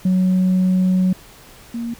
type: tone pair in turn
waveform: sine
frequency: 185 / 233.7 Hz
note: F#3 / A#3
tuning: 0 / +5 cents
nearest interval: major third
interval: 405 cents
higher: second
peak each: -11 / -22 dBFS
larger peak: first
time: 0.05-1.13 / 1.74-1.94 s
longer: first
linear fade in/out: 5 ms
effects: tanh soft clip ceiling -11 dBFS + pink hiss -44 dBFS RMS until 1.99 s